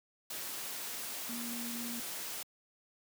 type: tone in noise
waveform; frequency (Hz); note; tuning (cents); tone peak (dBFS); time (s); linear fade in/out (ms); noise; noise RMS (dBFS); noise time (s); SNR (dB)
sine; 236.4; A#3; +24; -40; 1.29-2; 5; white; -41; 0.3-2.43; -2
effects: high-pass 150 Hz 12 dB/octave